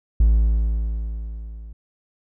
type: tone with level ramp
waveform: triangle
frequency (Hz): 55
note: A1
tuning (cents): 0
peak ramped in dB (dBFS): -8 to -33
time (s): 0.2-1.73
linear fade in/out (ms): 5
effects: tanh soft clip ceiling -5 dBFS